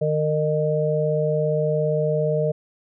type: harmonic tone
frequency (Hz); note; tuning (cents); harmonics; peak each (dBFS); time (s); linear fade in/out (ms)
152.9; D#3; -30; 1 / 3 / 4; -23 / -23 / -23; 0.01-2.52; 10
effects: none

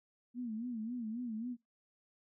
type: tone with vibrato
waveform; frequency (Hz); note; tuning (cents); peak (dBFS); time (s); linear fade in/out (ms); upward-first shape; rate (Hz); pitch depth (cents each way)
sine; 232; A#3; -8; -37; 0.34-1.57; 50; sine; 3.7; 130
effects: noise-tail reverb RT60 0.2 s tail -22 dB re dry

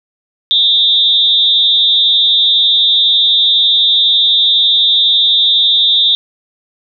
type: tone with amplitude modulation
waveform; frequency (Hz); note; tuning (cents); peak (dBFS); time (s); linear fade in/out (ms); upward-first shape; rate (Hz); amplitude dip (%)
sine; 3606; A7; +42; -3; 0.51-6.15; 0; sine; 278; 95
effects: none

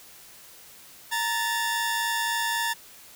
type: tone pair together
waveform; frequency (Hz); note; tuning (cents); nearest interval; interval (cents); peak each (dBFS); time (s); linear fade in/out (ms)
sawtooth; 925 / 1746.2; A#5 / A6; -14 / -14; major seventh; 1100; -24; 1.11-2.74; 20
effects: white hiss -49 dBFS RMS until 3.15 s

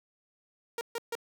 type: tone bursts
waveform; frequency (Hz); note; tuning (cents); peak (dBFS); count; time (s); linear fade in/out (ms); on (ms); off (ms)
sawtooth; 466.2; A#4; 0; -28; 3; 0.78-1.153; 2; 31; 140
effects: none

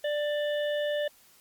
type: harmonic tone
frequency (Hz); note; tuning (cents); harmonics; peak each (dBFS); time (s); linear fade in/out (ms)
590; D5; +8; 1 / 3 / 5 / 6; -27 / -37 / -41 / -43; 0.04-1.08; 5
effects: white hiss -59 dBFS RMS until 1.4 s + Opus 48 kbps

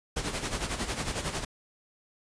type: noise with tremolo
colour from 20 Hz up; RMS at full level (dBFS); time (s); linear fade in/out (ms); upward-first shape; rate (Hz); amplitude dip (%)
pink; -30; 0.16-1.45; 10; sine; 11; 65
effects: resampled to 22050 Hz

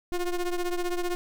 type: ring-modulated tone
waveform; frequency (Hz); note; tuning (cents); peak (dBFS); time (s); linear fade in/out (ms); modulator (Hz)
square; 178.7; F3; +40; -24; 0.12-1.15; 0; 171
effects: none

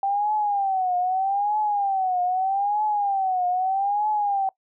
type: tone with vibrato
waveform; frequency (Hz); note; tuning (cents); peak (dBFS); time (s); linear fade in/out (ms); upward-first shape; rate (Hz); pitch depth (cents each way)
sine; 782; G5; -4; -20; 0.03-4.49; 2; triangle; 0.8; 160
effects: noise-tail reverb RT60 0.1 s tail -22 dB re dry

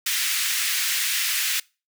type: high-pass noise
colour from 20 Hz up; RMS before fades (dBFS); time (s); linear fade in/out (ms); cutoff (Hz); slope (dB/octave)
pink; -24; 0.06-1.6; 5; 1800; 24
effects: noise-tail reverb RT60 0.3 s tail -24 dB re dry

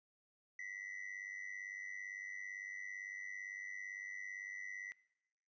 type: ring-modulated tone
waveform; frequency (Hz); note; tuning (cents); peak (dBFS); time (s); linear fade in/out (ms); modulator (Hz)
triangle; 1983; B6; +7; -40; 0.59-4.92; 0; 48.9
effects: noise-tail reverb RT60 0.9 s tail -21 dB re dry + resampled to 16000 Hz

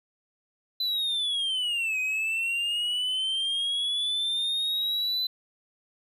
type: linear two-way sweep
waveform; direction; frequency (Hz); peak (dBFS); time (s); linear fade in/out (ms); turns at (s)
triangle; down then up; 4029 to 2504 to 4029; -24; 0.8-5.27; 5; 1.99
effects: resampled to 32000 Hz

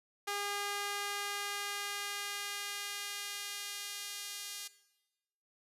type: tone with high-pass filter sweep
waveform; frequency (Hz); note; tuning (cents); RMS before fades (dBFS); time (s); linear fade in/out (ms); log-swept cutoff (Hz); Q
sawtooth; 406; G#4; -39; -40; 0.27-4.68; 10; 840 to 3900; 0.71
effects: noise-tail reverb RT60 1.0 s tail -17 dB re dry + resampled to 32000 Hz

